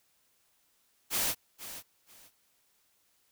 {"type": "noise with echo", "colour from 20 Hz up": "white", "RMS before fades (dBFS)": -30, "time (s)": [1.1, 1.35], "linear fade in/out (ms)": 50, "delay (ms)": 480, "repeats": 2, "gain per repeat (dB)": -13, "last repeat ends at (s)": 2.31, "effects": ["white hiss -71 dBFS RMS until 3.31 s"]}